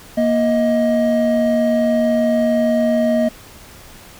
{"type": "tone pair together", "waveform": "triangle", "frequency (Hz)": [235.6, 629], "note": ["A#3", "D#5"], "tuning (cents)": [19, 19], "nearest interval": "octave + perfect fourth", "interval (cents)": 1700, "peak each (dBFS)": -14, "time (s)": [0.17, 3.29], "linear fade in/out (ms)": 10, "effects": ["pink hiss -41 dBFS RMS until 4.19 s"]}